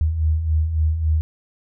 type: beating tone pair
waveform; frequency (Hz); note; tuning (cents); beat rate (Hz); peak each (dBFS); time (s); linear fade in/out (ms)
sine; 75.8 / 79.4; D#2 / D#2; -45 / +36; 3.6; -25 / -17; 0.01-1.21; 0
effects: none